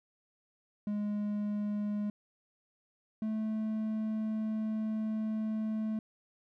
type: tone pair in turn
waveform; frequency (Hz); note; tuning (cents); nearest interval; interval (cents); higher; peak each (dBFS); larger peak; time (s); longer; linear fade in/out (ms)
triangle; 207.7 / 217.7; G#3 / A3; 0 / -18; minor second; 82; second; -29 / -29; neither; 0.87-2.1 / 3.22-5.99; second; 2
effects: none